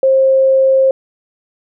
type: tone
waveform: sine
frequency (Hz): 532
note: C5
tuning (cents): +29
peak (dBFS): -7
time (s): 0.03-0.91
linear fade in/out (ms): 2
effects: none